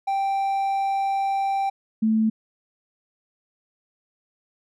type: tone pair in turn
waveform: triangle / sine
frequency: 784 / 220 Hz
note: G5 / A3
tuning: 0 / 0 cents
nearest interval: octave + minor seventh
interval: 2200 cents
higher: first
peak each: -19 / -17 dBFS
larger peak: second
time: 0.07-1.7 / 2.02-2.3 s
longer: first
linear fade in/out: 10 ms
effects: none